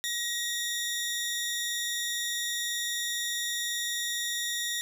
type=tone pair together; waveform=20% pulse; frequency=1895 / 3572 Hz; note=A#6 / A7; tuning=+28 / +25 cents; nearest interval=major seventh; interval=1097 cents; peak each=-27 dBFS; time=0.04-4.81 s; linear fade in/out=0 ms; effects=none